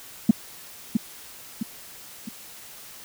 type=tone with echo; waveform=sine; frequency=221.5 Hz; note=A3; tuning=12 cents sharp; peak=-8 dBFS; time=0.29-0.31 s; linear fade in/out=5 ms; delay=660 ms; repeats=3; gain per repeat=-7 dB; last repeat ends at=2.29 s; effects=tanh soft clip ceiling -6 dBFS + white hiss -44 dBFS RMS until 3.04 s